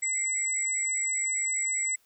sine tone pair together, 2071 / 7783 Hz, C7 / B8, -18 / -26 cents, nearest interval octave + major seventh, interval 2292 cents, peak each -32 / -27 dBFS, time 0.02-1.96 s, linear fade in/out 10 ms, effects white hiss -66 dBFS RMS until 2.05 s

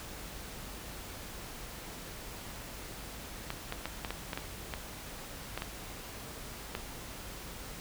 clicks, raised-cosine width 0.3 ms, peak -19 dBFS, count 11, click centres 3.504 / 3.724 / 3.856 / 4.048 / 4.106 / 4.332 / 4.375 / 4.738 / 5.576 / 5.621 / 6.751 s, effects added 50 Hz sine -52 dBFS peak until 7.8 s + pink hiss -45 dBFS RMS until 7.8 s

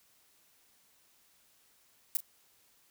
violet noise with echo, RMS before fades -29 dBFS, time 2.15-2.17 s, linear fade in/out 0 ms, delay 34 ms, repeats 1, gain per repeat -14 dB, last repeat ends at 2.204 s, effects white hiss -67 dBFS RMS until 2.9 s

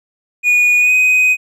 triangle tone with pitch glide, 2455 to 2505 Hz, D#7 to D#7, -24 to +11 cents, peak -7 dBFS, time 0.43-1.37 s, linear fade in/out 50 ms, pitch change +35 cents, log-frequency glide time 0.79-0.93 s, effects none

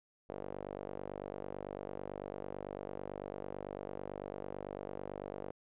sawtooth tone with band-pass filter, 49 Hz, G1, in tune, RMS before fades -44 dBFS, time 0.29-5.51 s, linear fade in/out 0 ms, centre 530 Hz, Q 2, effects resampled to 8000 Hz

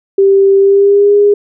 sine tone with pitch glide, 392 to 409.4 Hz, G4 to G#4, 0 to -25 cents, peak -4 dBFS, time 0.18-1.34 s, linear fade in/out 5 ms, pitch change +75 cents, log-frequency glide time 0.58-1.15 s, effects none

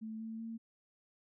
sine tone with pitch steps, 220 / 223.3 / 226.7 Hz, A3 / A3 / A#3, 0 / +26 / -48 cents, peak -40 dBFS, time 0.01-0.58 s, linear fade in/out 20 ms, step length 190 ms, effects none

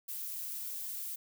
violet noise, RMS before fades -40 dBFS, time 0.08-1.16 s, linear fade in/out 10 ms, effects none

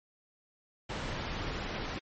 pink low-pass noise, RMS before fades -37 dBFS, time 0.89-1.99 s, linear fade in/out 10 ms, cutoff 3900 Hz, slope 12 dB/octave, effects MP3 32 kbps

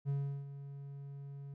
triangle tone with ADSR envelope, 140 Hz, C#3, 18 cents sharp, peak -29 dBFS, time 0.05-1.54 s, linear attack 40 ms, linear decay 360 ms, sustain -13 dB, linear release 3 ms, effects none

